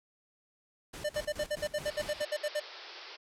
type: noise with tremolo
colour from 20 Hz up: pink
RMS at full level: -44 dBFS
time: 0.93-2.23 s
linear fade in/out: 10 ms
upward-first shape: square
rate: 4.7 Hz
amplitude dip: 70%
type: tone bursts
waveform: square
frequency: 598 Hz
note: D5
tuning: 31 cents sharp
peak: -30 dBFS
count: 14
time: 1.04-2.601 s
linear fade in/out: 10 ms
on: 53 ms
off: 63 ms
type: band-pass noise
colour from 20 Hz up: white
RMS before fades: -48 dBFS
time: 1.85-3.17 s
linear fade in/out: 20 ms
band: 330 to 5300 Hz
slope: 96 dB/octave
effects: low-pass 11000 Hz 12 dB/octave